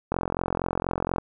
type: click train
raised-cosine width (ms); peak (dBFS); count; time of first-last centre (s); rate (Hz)
1; -11; 48; 0.12-1.183; 44.2
effects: none